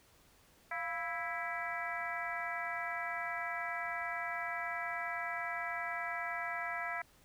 harmonic tone with a mistuned harmonic, 329.6 Hz, E4, in tune, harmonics 2 / 3 / 4 / 5 / 6 / 7, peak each -42 / -45 / -43 / -43 / -41 / -46 dBFS, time 0.71-7.02 s, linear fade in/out 5 ms, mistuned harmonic 2, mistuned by +92 cents, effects pink hiss -65 dBFS RMS until 7.24 s

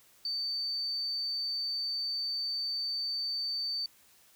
sine tone, 4570 Hz, D8, 48 cents flat, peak -31 dBFS, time 0.25-3.86 s, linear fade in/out 2 ms, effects white hiss -62 dBFS RMS until 4.35 s

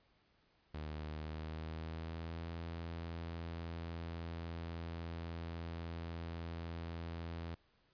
sawtooth tone with pitch glide, 76.7 to 83.64 Hz, D#2 to E2, -24 to +26 cents, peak -38 dBFS, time 0.74-7.55 s, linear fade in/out 5 ms, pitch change +150 cents, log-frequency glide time 1.07-2.48 s, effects pink hiss -73 dBFS RMS until 7.93 s + resampled to 11025 Hz

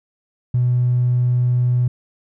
triangle tone with tanh clipping, 123.47 Hz, B2, in tune, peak -13 dBFS, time 0.54-1.88 s, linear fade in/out 5 ms, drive 1 dB, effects none

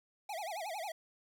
square tone with vibrato, 740 Hz, F#5, in tune, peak -39 dBFS, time 0.29-0.92 s, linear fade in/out 5 ms, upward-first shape sine, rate 11 Hz, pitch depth 260 cents each way, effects 13-bit

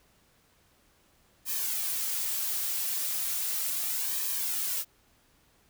blue noise with flanger, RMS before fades -31 dBFS, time 1.45-4.85 s, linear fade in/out 50 ms, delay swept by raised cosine 1.4 to 4.8 ms, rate 0.36 Hz, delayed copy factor -0.6, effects pink hiss -65 dBFS RMS until 5.69 s

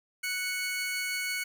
sawtooth tone pair together, 1480 / 2217 Hz, F#6 / C#7, 0 / 0 cents, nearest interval perfect fifth, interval 700 cents, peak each -33 / -28 dBFS, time 0.23-1.44 s, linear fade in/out 10 ms, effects none

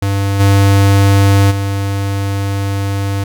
square tone with level steps, 99 Hz, G2, 18 cents sharp, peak -13 / -7 / -15 dBFS, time 0.02-3.24 s, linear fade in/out 5 ms, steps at 0.39 / 1.5 s, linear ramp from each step 20 ms, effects none

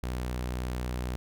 sawtooth tone, 61.9 Hz, B1, 5 cents sharp, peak -27 dBFS, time 0.03-1.16 s, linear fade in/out 0 ms, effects none

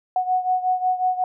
sine beating tone pair, 736 / 741.5 Hz, F#5 / F#5, -9 / +4 cents, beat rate 5.5 Hz, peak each -20 / -24 dBFS, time 0.16-1.24 s, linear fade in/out 2 ms, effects none

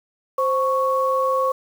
sine tone pair together, 523.3 / 1108.8 Hz, C5 / C#6, 0 / 0 cents, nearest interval octave + minor second, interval 1300 cents, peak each -20 / -20 dBFS, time 0.38-1.52 s, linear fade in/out 5 ms, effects 7-bit

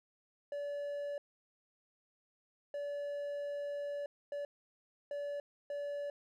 triangle tone bursts at uneven times, 575 Hz, D5, 37 cents flat, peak -35 dBFS, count 5, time 0.52-1.18 / 2.74-4.06 / 4.32-4.45 / 5.11-5.4 / 5.7-6.1 s, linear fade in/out 2 ms, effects none

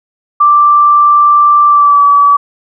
sine tone with pitch glide, 1175 to 1146.2 Hz, D6 to D6, +1 to -42 cents, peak -3 dBFS, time 0.4-2.37 s, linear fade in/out 10 ms, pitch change -43 cents, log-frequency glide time 1.67-2.03 s, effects none

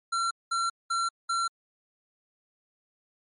square tone bursts, 1361 Hz, F6, 45 cents flat, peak -26 dBFS, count 4, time 0.12-1.48 s, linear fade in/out 10 ms, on 190 ms, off 200 ms, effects MP3 48 kbps

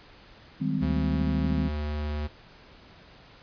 sine chord, Ab major seventh, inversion second, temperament just, 155.74 / 194.67 / 207.7 / 259.6 Hz, Eb3 / G3 / Ab3 / C4, +2 / -12 / 0 / -13 cents, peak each -29 / -31 / -33 / -29 dBFS, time 0.6-1.69 s, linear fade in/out 20 ms
square tone, 74.7 Hz, D2, 30 cents sharp, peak -29 dBFS, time 0.81-2.28 s, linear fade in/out 20 ms
effects pink hiss -52 dBFS RMS until 3.42 s + resampled to 11025 Hz

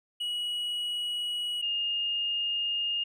triangle / sine tone pair in turn, 2914 / 2834 Hz, F#7 / F7, -27 / +25 cents, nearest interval unison, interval 48 cents, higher first, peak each -28 / -27 dBFS, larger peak second, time 0.2-1.62 / 1.62-3.04 s, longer neither, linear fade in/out 10 ms, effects none

